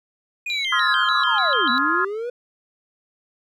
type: linear two-way sweep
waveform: triangle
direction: down then up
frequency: 2489 to 230.6 to 496.2 Hz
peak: -23 dBFS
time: 0.46-2.3 s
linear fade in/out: 5 ms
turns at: 1.7 s
type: tone with vibrato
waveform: sine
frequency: 3520 Hz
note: A7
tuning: in tune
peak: -24 dBFS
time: 0.5-1.78 s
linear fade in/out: 0 ms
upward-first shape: square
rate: 3.4 Hz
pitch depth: 190 cents each way
type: chord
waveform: sine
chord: F minor seventh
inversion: second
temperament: just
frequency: 1047.7 / 1257.2 / 1396.9 / 1676.3 Hz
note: C6 / Eb6 / F6 / Ab6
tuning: +2 / +18 / 0 / +16 cents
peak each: -24 / -23 / -22 / -24 dBFS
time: 0.72-2.05 s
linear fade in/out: 5 ms
effects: none